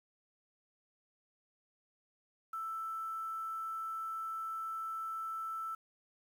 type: tone with quantisation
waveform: sine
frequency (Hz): 1323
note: E6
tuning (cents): +6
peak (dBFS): -37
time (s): 2.53-5.75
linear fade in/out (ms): 5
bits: 10
effects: none